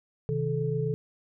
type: tone cluster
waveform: sine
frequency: 130.6 / 158.2 / 434.2 Hz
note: C3 / D#3 / A4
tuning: -3 / +29 / -23 cents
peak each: -30 dBFS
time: 0.29-0.94 s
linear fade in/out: 0 ms
effects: none